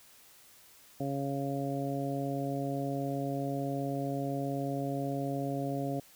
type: harmonic tone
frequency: 138.7 Hz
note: C#3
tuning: 1 cent sharp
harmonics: 1 / 2 / 3 / 4 / 5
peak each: -36 / -35 / -41 / -39 / -39 dBFS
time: 1-6 s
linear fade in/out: 5 ms
effects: white hiss -58 dBFS RMS until 6.15 s